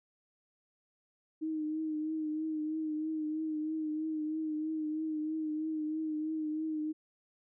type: tone with vibrato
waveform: sine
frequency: 311.1 Hz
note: D#4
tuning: in tune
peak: -32 dBFS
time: 1.41-6.93 s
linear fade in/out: 20 ms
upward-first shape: triangle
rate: 3.1 Hz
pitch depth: 41 cents each way
effects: none